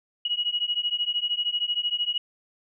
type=beating tone pair; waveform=sine; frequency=2900 / 2913 Hz; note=F#7 / F#7; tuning=-35 / -28 cents; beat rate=13 Hz; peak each=-27 dBFS; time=0.25-2.18 s; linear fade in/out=5 ms; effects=none